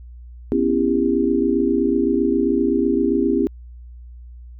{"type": "chord", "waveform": "sine", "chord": "C# half-diminished seventh", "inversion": "third", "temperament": "just", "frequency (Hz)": [249.5, 277.2, 332.6, 399.1], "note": ["B3", "C#4", "E4", "G4"], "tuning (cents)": [18, 0, 16, 31], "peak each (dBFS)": -21, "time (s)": [0.52, 3.47], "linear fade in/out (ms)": 0, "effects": ["added 60 Hz sine -36 dBFS peak until 4.59 s"]}